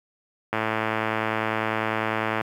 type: click train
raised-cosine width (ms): 0.5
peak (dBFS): -9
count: 208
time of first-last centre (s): 0.53-2.412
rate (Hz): 110
effects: high-pass 100 Hz 12 dB/octave + 8-bit